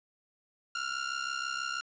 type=ring-modulated tone; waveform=sawtooth; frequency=1396.9 Hz; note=F6; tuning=in tune; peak=-26 dBFS; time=0.75-1.81 s; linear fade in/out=0 ms; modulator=33.1 Hz; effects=resampled to 16000 Hz + 9-bit